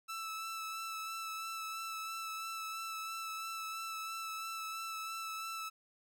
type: tone with vibrato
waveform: sawtooth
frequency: 1318.5 Hz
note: E6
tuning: in tune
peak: -36 dBFS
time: 0.08-5.7 s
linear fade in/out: 20 ms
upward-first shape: sine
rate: 3 Hz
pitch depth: 17 cents each way
effects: none